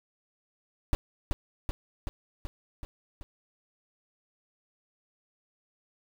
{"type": "noise with echo", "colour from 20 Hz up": "brown", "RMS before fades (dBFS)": -23, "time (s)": [0.93, 0.95], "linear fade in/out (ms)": 0, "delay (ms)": 380, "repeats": 6, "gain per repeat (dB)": -3, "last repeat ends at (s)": 3.23, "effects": []}